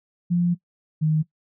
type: tone pair in turn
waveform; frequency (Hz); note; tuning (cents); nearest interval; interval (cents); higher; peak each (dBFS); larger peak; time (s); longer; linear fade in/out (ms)
sine; 174.61 / 155.64; F3 / D#3; 0 / +1; major second; 199; first; -17; neither; 0.3-0.55 / 1.01-1.23; first; 20
effects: noise-tail reverb RT60 0.1 s tail -19 dB re dry